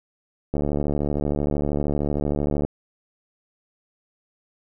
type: click train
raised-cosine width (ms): 2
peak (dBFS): -11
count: 155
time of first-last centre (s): 0.54-2.65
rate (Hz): 73
effects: none